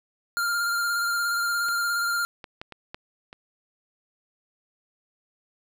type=tone with vibrato; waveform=square; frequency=1396.9 Hz; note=F6; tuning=in tune; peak=-24 dBFS; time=0.37-2.25 s; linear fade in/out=0 ms; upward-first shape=square; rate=17 Hz; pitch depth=18 cents each way
type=clicks; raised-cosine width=0.3 ms; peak=-25 / -23 / -20 / -24 / -20 / -26 dBFS; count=6; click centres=1.686 / 2.442 / 2.615 / 2.723 / 2.945 / 3.329 s
effects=none